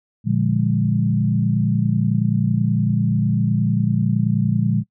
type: chord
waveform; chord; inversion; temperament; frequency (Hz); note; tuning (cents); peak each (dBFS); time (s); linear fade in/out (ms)
sine; Bb dominant seventh; none; equal with one note detuned; 116.54 / 146.83 / 174.61 / 205.4; Bb2 / D3 / F3 / Ab3; 0 / 0 / 0 / -19; -20 / -22 / -22 / -21; 0.24-4.84; 50
effects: noise-tail reverb RT60 0.1 s tail -23 dB re dry